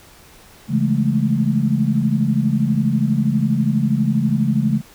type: chord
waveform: sine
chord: A major seventh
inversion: first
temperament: equal with one note detuned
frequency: 138.59 / 167.69 / 207.7 / 220 Hz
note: C#3 / E3 / G#3 / A3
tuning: 0 / +30 / 0 / 0 cents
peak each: -20 / -23 / -20 / -19 dBFS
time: 0.68-4.82 s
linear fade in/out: 50 ms
effects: pink hiss -46 dBFS RMS until 4.94 s